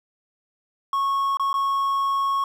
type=tone with dropouts; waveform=triangle; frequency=1100 Hz; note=C#6; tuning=14 cents flat; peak=-18 dBFS; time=0.93-2.44 s; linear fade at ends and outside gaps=2 ms; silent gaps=1.371-1.396 / 1.53-1.54 s; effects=9-bit